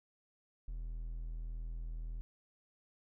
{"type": "tone", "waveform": "triangle", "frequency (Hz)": 40.8, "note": "E1", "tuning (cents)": -17, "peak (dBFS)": -37, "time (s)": [0.68, 2.21], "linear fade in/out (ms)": 0, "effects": []}